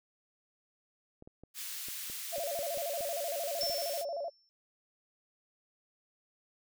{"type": "clicks", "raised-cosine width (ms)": 2, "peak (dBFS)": -37, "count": 11, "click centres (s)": [1.224, 1.275, 1.436, 1.885, 2.099, 2.382, 2.591, 2.774, 3.007, 3.634, 3.698]}
{"type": "high-pass noise", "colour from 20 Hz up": "white", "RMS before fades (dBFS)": -41, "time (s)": [1.54, 4.05], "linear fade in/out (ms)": 50, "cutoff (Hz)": 1900, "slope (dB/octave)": 12}
{"type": "tone with vibrato", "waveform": "sine", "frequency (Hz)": 622.3, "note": "D#5", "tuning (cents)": 0, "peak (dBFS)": -34, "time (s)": [2.32, 4.3], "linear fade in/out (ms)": 20, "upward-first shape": "square", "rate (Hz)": 13, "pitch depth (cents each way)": 150}
{"type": "tone with exponential decay", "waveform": "sine", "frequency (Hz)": 5380, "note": "E8", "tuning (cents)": 34, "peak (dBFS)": -30, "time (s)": [3.61, 4.49], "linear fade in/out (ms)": 0, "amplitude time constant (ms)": 190}
{"effects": []}